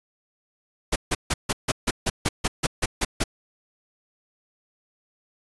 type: noise bursts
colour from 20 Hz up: pink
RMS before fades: -22 dBFS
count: 13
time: 0.92-3.24 s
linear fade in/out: 10 ms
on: 40 ms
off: 150 ms
effects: resampled to 24000 Hz